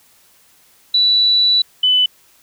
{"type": "tone pair in turn", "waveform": "sine", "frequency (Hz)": [3951, 3001], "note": ["B7", "F#7"], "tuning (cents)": [0, 24], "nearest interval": "perfect fourth", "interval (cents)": 476, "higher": "first", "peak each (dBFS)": -10, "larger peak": "neither", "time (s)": [[0.94, 1.62], [1.83, 2.06]], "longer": "first", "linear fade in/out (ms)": 5, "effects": ["white hiss -52 dBFS RMS until 2.42 s"]}